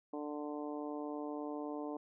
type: harmonic tone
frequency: 148.2 Hz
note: D3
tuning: 16 cents sharp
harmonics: 2 / 3 / 4 / 5 / 6 / 7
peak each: -41 / -45 / -47 / -49 / -51 / -52 dBFS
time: 0.13-1.97 s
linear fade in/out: 5 ms
effects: none